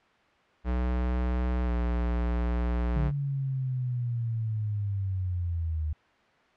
square tone with pitch glide, 61.7 to 59.67 Hz, B1 to A#1, -1 to +41 cents, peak -26 dBFS, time 0.64-3.12 s, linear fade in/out 50 ms, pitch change -58 cents, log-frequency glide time 1.65-1.7 s
sine linear sweep, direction down, 146.83 to 75.4 Hz, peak -27 dBFS, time 2.96-5.93 s, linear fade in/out 5 ms
effects white hiss -61 dBFS RMS until 6.56 s + low-pass 2000 Hz 12 dB/octave

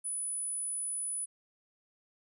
sine tone, 9940 Hz, D#9, 3 cents flat, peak -33 dBFS, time 0.04-1.26 s, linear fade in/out 20 ms, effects none

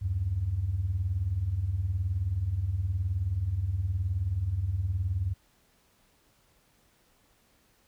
sine beating tone pair, 76.7 / 95.7 Hz, D#2 / G2, -24 / -41 cents, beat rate 19 Hz, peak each -32 / -27 dBFS, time 0.01-5.34 s, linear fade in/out 20 ms, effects tanh soft clip ceiling -19 dBFS + pink hiss -66 dBFS RMS until 7.87 s

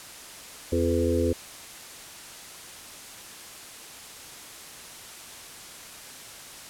harmonic tone with a mistuned harmonic, 85.6 Hz, F2, 34 cents flat, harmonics 1 / 3 / 4 / 5 / 6, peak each -27 / -28 / -28 / -28 / -28 dBFS, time 0.72-1.33 s, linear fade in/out 5 ms, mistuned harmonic 6, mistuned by -29 cents, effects white hiss -43 dBFS RMS until 6.69 s + low-pass 11000 Hz 12 dB/octave

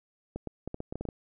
clicks, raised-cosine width 2 ms, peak -22 dBFS, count 10, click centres 0.36 / 0.473 / 0.676 / 0.744 / 0.804 / 0.925 / 0.956 / 1.01 / 1.053 / 1.088 s, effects none

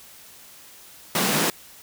pink high-pass noise, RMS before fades -22 dBFS, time 1.15-1.5 s, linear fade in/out 2 ms, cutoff 150 Hz, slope 48 dB/octave, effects white hiss -47 dBFS RMS until 1.82 s

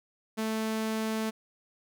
sawtooth tone, 220 Hz, A3, in tune, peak -25 dBFS, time 0.37-1.31 s, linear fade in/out 20 ms, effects none

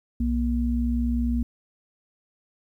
sine tone pair together, 62.68 / 237.6 Hz, B1 / A#3, +26 / +33 cents, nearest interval octave + major seventh, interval 2307 cents, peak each -24 dBFS, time 0.2-1.43 s, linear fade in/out 5 ms, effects 10-bit

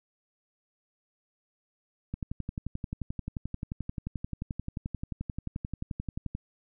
click train, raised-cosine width 5 ms, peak -21 dBFS, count 49, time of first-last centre 2.14-6.351 s, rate 11.4 Hz, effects none

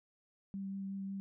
sine tone with vibrato, 195.1 Hz, G3, 8 cents flat, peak -38 dBFS, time 0.54-1.2 s, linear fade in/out 0 ms, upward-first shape sine, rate 5.5 Hz, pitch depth 10 cents each way, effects none

